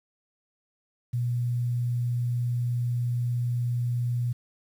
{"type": "tone", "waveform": "sine", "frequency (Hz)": 121.2, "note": "B2", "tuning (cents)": -32, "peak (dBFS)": -24, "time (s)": [1.13, 4.33], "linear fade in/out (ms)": 10, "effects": ["9-bit"]}